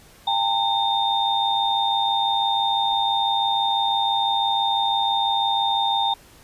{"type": "tone cluster", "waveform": "sine", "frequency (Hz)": [799, 905, 3640], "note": ["G5", "A5", "A#7"], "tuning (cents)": [33, 48, -42], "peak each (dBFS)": -23, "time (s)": [0.27, 6.14], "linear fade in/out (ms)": 5, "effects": ["pink hiss -50 dBFS RMS until 6.43 s", "resampled to 32000 Hz"]}